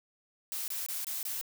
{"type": "noise bursts", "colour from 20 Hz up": "blue", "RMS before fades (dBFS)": -36, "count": 5, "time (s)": [0.52, 1.412], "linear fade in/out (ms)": 0, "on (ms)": 160, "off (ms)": 23, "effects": []}